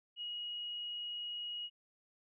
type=tone; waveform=sine; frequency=2895 Hz; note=F#7; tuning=38 cents flat; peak=-39 dBFS; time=0.16-1.7 s; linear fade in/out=50 ms; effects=none